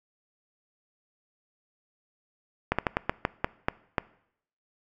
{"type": "slowing click train", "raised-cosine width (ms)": 0.5, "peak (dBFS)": -8, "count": 9, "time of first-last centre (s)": [2.72, 3.982], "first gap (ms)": 66, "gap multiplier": 1.24, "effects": ["noise-tail reverb RT60 0.7 s tail -21 dB re dry"]}